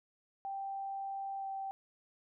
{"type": "tone with pitch glide", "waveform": "sine", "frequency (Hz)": [784, 778.1], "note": ["G5", "G5"], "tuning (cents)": [0, -13], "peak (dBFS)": -37, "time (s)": [0.45, 1.71], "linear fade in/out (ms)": 0, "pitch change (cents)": -13, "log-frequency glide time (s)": [1.38, 1.46], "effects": []}